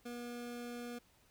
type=tone; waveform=25% pulse; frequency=240.5 Hz; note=B3; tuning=46 cents flat; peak=-39 dBFS; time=0.05-0.99 s; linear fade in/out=10 ms; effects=pink hiss -69 dBFS RMS until 1.3 s